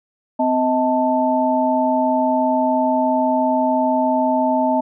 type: tone cluster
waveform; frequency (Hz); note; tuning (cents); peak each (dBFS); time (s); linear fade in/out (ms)
sine; 256.9 / 634 / 883; C4 / D#5 / A5; -32 / +32 / +6; -19; 0.39-4.81; 10
effects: none